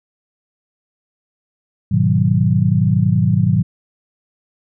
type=chord; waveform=sine; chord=G# minor seventh; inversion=none; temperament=equal; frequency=103.83 / 123.47 / 155.56 / 185 Hz; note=G#2 / B2 / D#3 / F#3; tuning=0 / 0 / 0 / 0 cents; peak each=-17 dBFS; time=1.91-3.63 s; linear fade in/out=10 ms; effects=none